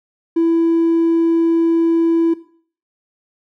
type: tone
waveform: triangle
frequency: 331.9 Hz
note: E4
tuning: 12 cents sharp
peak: -8 dBFS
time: 0.36-2.34 s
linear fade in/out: 10 ms
effects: noise-tail reverb RT60 0.5 s tail -19 dB re dry + tanh soft clip ceiling -8 dBFS